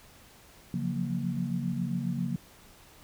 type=chord; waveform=sine; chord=Gb major seventh; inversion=second; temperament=equal with one note detuned; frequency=138.59 / 174.61 / 182.03 / 233.1 Hz; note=Db3 / F3 / Gb3 / Bb3; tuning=0 / 0 / -28 / 0 cents; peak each=-34 dBFS; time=0.74-2.36 s; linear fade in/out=2 ms; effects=pink hiss -55 dBFS RMS until 3.03 s